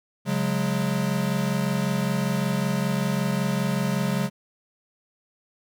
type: chord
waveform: square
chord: C# suspended fourth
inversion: none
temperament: equal with one note detuned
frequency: 138.59 / 182.45 / 207.7 Hz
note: C#3 / F#3 / G#3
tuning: 0 / -24 / 0 cents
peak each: -28 / -27 / -28 dBFS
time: 0.25-4.3 s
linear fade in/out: 50 ms
effects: none